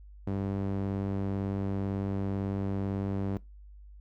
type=tone with band-pass filter; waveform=sawtooth; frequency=98 Hz; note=G2; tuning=in tune; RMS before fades=-32 dBFS; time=0.27-3.37 s; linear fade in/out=0 ms; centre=250 Hz; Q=0.74; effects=noise-tail reverb RT60 0.2 s tail -21 dB re dry + added 50 Hz sine -47 dBFS peak until 4 s